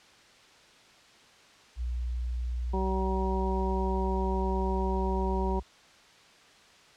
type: tone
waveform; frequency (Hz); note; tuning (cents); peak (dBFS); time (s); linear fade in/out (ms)
sine; 60.6; B1; -32; -29; 1.76-5.63; 50
type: harmonic tone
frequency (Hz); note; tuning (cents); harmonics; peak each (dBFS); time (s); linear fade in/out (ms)
189.9; F#3; +45; 1 / 2 / 3 / 4 / 5; -33 / -32 / -41 / -39 / -34; 2.73-5.6; 10
effects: white hiss -56 dBFS RMS until 6.96 s + low-pass 5000 Hz 12 dB/octave